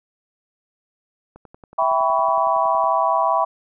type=click train; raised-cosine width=1 ms; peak=-28 dBFS; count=17; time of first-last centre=1.36-2.841 s; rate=10.8 Hz
type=chord; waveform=sine; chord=C# half-diminished seventh; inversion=first; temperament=equal with one note detuned; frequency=659.3 / 784 / 987.8 / 1125.5 Hz; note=E5 / G5 / B5 / C#6; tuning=0 / 0 / 0 / +26 cents; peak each=-21 / -22 / -20 / -22 dBFS; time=1.78-3.45 s; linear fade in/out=10 ms
effects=none